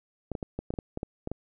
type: clicks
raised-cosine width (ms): 2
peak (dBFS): -19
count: 11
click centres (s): 0.317 / 0.352 / 0.428 / 0.59 / 0.705 / 0.739 / 0.788 / 0.974 / 1.031 / 1.274 / 1.316
effects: none